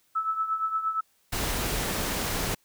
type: tone with tremolo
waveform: sine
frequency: 1308 Hz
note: E6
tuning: 14 cents flat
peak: -22 dBFS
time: 0.15-1.01 s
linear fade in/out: 10 ms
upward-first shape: triangle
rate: 8.6 Hz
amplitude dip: 75%
type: noise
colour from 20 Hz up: pink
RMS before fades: -29 dBFS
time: 1.32-2.55 s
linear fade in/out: 10 ms
effects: white hiss -67 dBFS RMS until 2.64 s